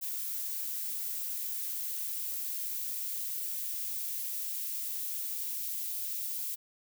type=noise with high-pass filter sweep; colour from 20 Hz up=violet; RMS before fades=-36 dBFS; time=0.01-6.56 s; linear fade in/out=20 ms; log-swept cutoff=1200 to 2300 Hz; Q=0.98; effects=none

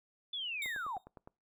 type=linear sweep; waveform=sine; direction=down; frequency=3520 to 698.5 Hz; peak=-36 dBFS; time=0.33-0.98 s; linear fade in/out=5 ms
type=tone with exponential decay; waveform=sawtooth; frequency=3700 Hz; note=A#7; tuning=14 cents flat; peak=-35 dBFS; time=0.62-1.04 s; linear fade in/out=1 ms; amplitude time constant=91 ms
type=click train; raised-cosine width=1 ms; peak=-36 dBFS; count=7; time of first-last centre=0.66-1.275 s; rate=9.76 Hz
effects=noise-tail reverb RT60 0.3 s tail -25 dB re dry

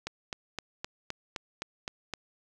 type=click train; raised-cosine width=0.2 ms; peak=-17 dBFS; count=9; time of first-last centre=0.07-2.137 s; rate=3.87 Hz; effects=none

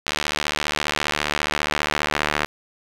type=tone with band-pass filter sweep; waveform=sawtooth; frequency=74.8 Hz; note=D2; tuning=32 cents sharp; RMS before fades=-25 dBFS; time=0.06-2.46 s; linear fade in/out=10 ms; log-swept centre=3300 to 1900 Hz; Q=0.9; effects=7-bit

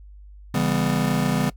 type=chord; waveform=square; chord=C# half-diminished seventh; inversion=none; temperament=just; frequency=138.59 / 166.31 / 199.57 / 249.5 Hz; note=C#3 / E3 / G3 / B3; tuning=0 / +16 / +31 / +18 cents; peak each=-26 dBFS; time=0.54-1.5 s; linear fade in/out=5 ms; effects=noise-tail reverb RT60 0.1 s tail -21 dB re dry + added 50 Hz sine -41 dBFS peak until 1.56 s

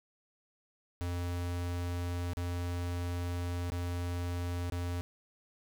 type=tone with dropouts; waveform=square; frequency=87.8 Hz; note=F2; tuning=10 cents sharp; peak=-34 dBFS; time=1.01-5.01 s; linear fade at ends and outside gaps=0 ms; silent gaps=2.334-2.371 / 3.701-3.72 / 4.699-4.722 s; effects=10-bit

